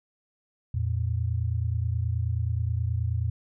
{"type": "tone pair together", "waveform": "sine", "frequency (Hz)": [85.1, 114.52], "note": ["F2", "A#2"], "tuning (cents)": [-44, -30], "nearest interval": "perfect fourth", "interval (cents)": 514, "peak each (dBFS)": -27, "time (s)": [0.74, 3.3], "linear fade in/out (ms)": 5, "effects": []}